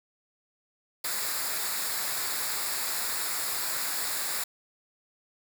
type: noise with comb filter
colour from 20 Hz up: white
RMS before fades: -31 dBFS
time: 1.04-4.44 s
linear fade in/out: 5 ms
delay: 0.33 ms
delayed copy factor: -0.65
effects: none